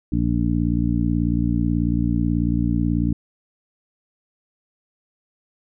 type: harmonic tone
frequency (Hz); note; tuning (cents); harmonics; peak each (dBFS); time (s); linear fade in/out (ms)
58.27; A#1; 0; 1 / 2 / 3 / 4 / 5; -24 / -24 / -24 / -24 / -24; 0.12-3.13; 5
effects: none